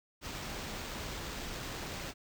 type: noise with sample-and-hold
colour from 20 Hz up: pink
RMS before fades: -41 dBFS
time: 0.21-2.14 s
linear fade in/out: 50 ms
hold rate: 11025 Hz
effects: none